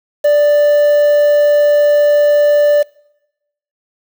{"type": "tone with quantisation", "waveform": "triangle", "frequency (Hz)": 587.3, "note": "D5", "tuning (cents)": 0, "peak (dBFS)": -5, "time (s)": [0.24, 2.83], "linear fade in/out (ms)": 10, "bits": 5, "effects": ["noise-tail reverb RT60 0.9 s tail -25 dB re dry"]}